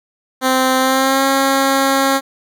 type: tone with pitch glide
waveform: 10% pulse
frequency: 260 to 271.2 Hz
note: C4 to C#4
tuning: -11 to -38 cents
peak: -4 dBFS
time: 0.41-2.21 s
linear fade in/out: 50 ms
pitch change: +73 cents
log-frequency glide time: 0.78-1.24 s
effects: none